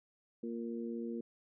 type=harmonic tone; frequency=116.54 Hz; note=A#2; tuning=in tune; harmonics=2 / 3 / 4; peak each=-39 / -43 / -45 dBFS; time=0.43-1.21 s; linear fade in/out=5 ms; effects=none